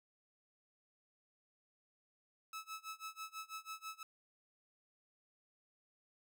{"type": "tone with tremolo", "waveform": "sawtooth", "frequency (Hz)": 1300, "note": "E6", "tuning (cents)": -24, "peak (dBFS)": -39, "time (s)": [2.53, 4.03], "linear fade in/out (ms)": 2, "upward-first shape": "sine", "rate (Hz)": 6.1, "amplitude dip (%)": 95, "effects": []}